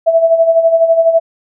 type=tone with tremolo; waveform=sine; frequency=659.3 Hz; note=E5; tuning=in tune; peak=-4 dBFS; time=0.06-1.2 s; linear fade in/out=20 ms; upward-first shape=sine; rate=12 Hz; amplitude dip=65%; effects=none